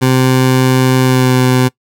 20% pulse tone with pitch glide, 129.4 to 127.54 Hz, C3 to C3, -19 to -44 cents, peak -3 dBFS, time 0.01-1.69 s, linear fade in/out 20 ms, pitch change -25 cents, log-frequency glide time 1.03-1.36 s, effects noise-tail reverb RT60 0.1 s tail -22 dB re dry

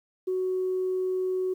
sine tone, 371.4 Hz, F#4, 7 cents sharp, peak -24 dBFS, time 0.27-1.54 s, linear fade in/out 10 ms, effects tanh soft clip ceiling -20 dBFS + 10-bit

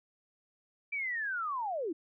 sine linear sweep, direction down, 2349 to 291.9 Hz, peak -32 dBFS, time 0.92-1.93 s, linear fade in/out 10 ms, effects none

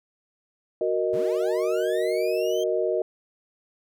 sine chord, D# minor, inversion first, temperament equal, 370 / 466.2 / 622.3 Hz, F#4 / A#4 / D#5, 0 / 0 / 0 cents, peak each -26 dBFS, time 0.81-3.02 s, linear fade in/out 2 ms
30% pulse linear sweep, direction up, 91 to 3200 Hz, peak -34 dBFS, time 1.13-2.64 s, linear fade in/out 5 ms
effects none

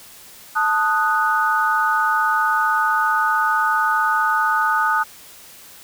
sine chord, D# diminished, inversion second, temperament equal, 880 / 1244.5 / 1480 Hz, A5 / D#6 / F#6, 0 / 0 / 0 cents, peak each -21 / -19 / -20 dBFS, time 0.55-5.04 s, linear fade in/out 20 ms, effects white hiss -43 dBFS RMS until 5.83 s

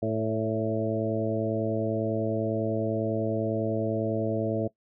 harmonic tone with a mistuned harmonic, 110 Hz, A2, in tune, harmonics 1 / 2 / 3 / 4 / 5 / 6, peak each -32 / -32 / -32 / -32 / -32 / -32 dBFS, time 0.02-4.68 s, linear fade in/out 10 ms, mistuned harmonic 5, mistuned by +25 cents, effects noise-tail reverb RT60 0.1 s tail -20 dB re dry

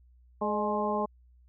harmonic tone with a mistuned harmonic, 211 Hz, G#3, 28 cents sharp, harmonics 1 / 2 / 3 / 4 / 5, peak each -33 / -33 / -33 / -33 / -33 dBFS, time 0.41-1.06 s, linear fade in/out 10 ms, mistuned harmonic 3, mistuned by -52 cents, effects added 61 Hz sine -56 dBFS peak until 1.48 s

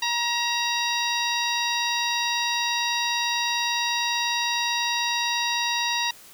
harmonic tone with a mistuned harmonic, 949 Hz, A#5, 31 cents sharp, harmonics 1 / 2 / 3 / 4 / 5 / 6, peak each -28 / -30 / -30 / -28 / -32 / -33 dBFS, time 0.02-6.11 s, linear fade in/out 5 ms, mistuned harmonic 3, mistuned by -56 cents, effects white hiss -48 dBFS RMS until 6.33 s

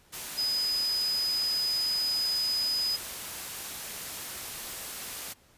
sine tone in noise, 5000 Hz, D#8, 8 cents sharp, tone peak -26 dBFS, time 0.37-2.97 s, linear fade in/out 20 ms, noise white, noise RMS -38 dBFS, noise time 0.12-5.34 s, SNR +9 dB, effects pink hiss -61 dBFS RMS until 5.57 s + resampled to 32000 Hz

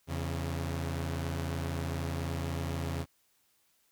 sawtooth tone pair together, 84 / 137.49 Hz, E2 / C#3, +33 / -14 cents, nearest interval major sixth, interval 853 cents, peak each -30 / -33 dBFS, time 0.07-3.06 s, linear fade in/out 50 ms, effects white hiss -71 dBFS RMS until 3.91 s

